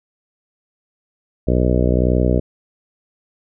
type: harmonic tone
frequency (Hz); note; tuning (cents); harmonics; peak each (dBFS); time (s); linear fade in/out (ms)
61.74; B1; 0; 1 / 2 / 3 / 4 / 5 / 6 / 7 / 8 / 9 / 10; -17 / -20 / -22 / -23 / -24 / -25 / -25 / -26 / -27 / -27; 1.47-2.4; 10
effects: none